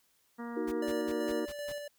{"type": "harmonic tone", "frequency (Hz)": 235.9, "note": "A#3", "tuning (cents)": 21, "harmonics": [1, 2, 3, 4, 5, 6, 7, 8], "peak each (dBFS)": [-39, -46, -51, -48, -50, -52, -56, -54], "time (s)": [0.38, 1.46], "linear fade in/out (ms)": 20}
{"type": "chord", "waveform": "sine", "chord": "D# minor", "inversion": "none", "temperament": "just", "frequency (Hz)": [311.1, 373.4, 466.7], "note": ["D#4", "F#4", "A#4"], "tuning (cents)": [0, 16, 2], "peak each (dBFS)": [-35, -37, -37], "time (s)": [0.56, 1.46], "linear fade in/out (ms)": 10}
{"type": "noise bursts", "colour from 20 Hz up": "pink", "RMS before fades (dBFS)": -47, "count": 6, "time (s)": [0.67, 1.726], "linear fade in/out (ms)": 10, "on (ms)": 51, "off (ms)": 150}
{"type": "tone with tremolo", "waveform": "square", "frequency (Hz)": 583, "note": "D5", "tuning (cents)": -13, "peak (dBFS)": -37, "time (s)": [0.82, 1.88], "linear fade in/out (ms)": 5, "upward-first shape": "square", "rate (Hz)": 2.6, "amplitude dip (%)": 35}
{"effects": ["white hiss -71 dBFS RMS until 1.98 s"]}